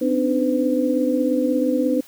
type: tone cluster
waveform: sine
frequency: 255.3 / 284.4 / 301.1 / 506 Hz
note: C4 / C#4 / D4 / B4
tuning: -42 / +45 / +43 / +42 cents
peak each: -21 / -27 / -22 / -22 dBFS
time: 0.01-2.01 s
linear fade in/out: 10 ms
effects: white hiss -48 dBFS RMS until 2.07 s